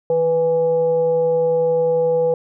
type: tone with frequency modulation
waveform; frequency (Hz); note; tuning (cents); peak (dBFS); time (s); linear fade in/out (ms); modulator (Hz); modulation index
sine; 493.9; B4; 0; -14; 0.1-2.34; 2; 333; 0.35
effects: none